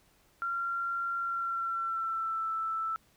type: tone with pitch glide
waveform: sine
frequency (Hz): 1377 to 1322.4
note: F6 to E6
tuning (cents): -25 to +5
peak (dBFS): -30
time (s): 0.42-2.96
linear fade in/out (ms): 0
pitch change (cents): -70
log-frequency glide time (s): 1.17-2.5
effects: pink hiss -66 dBFS RMS until 3.16 s